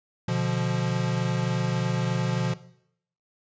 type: chord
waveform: square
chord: B diminished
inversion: none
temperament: equal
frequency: 123.47 / 146.83 / 174.61 Hz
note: B2 / D3 / F3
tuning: 0 / 0 / 0 cents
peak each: -28 / -32 / -28 dBFS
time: 0.28-2.54 s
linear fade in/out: 5 ms
effects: noise-tail reverb RT60 0.7 s tail -17 dB re dry + resampled to 16000 Hz